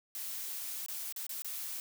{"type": "noise with dropouts", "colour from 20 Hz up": "blue", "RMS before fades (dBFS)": -40, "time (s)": [0.15, 1.8], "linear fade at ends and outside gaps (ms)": 1, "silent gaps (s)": [[0.862, 0.884], [1.125, 1.162], [1.267, 1.293], [1.421, 1.446]], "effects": []}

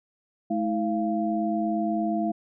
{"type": "tone cluster", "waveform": "sine", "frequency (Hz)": [214, 322.6, 689], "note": ["A3", "E4", "F5"], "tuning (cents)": [-48, -37, -24], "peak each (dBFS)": [-27, -28, -28], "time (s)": [0.5, 2.32], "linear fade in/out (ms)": 10, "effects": []}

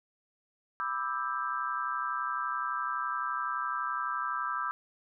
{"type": "chord", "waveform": "sine", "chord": "E minor seventh", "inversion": "second", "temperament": "just", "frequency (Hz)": [988.9, 1186.7, 1318.5, 1582.2], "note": ["B5", "D6", "E6", "G6"], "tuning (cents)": [2, 18, 0, 16], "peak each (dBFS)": [-38, -35, -34, -38], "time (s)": [0.8, 4.71], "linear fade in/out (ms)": 0, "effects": []}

